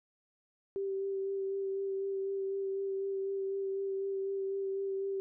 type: tone with vibrato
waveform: sine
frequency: 390.1 Hz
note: G4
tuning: 8 cents flat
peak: -32 dBFS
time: 0.76-5.2 s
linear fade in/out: 0 ms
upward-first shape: sine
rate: 4 Hz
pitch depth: 15 cents each way
effects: none